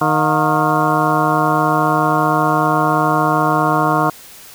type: harmonic tone with a mistuned harmonic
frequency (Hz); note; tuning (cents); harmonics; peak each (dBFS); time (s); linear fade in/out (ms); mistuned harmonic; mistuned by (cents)
154.9; D#3; -7; 1 / 2 / 3 / 4 / 5 / 6 / 7 / 8 / 9; -21 / -20 / -24 / -24 / -19 / -22 / -18 / -23 / -23; 0.01-4.1; 5; 5; -120
effects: white hiss -39 dBFS RMS until 4.54 s